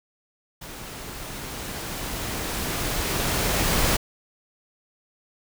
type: noise with level ramp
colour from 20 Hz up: pink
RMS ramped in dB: -39 to -21 dBFS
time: 0.61-3.97 s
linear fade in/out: 10 ms
effects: none